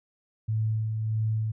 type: tone with tremolo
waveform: sine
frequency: 109.7 Hz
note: A2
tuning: 5 cents flat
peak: -23 dBFS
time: 0.48-1.52 s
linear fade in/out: 10 ms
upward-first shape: sine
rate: 1.6 Hz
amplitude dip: 35%
effects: none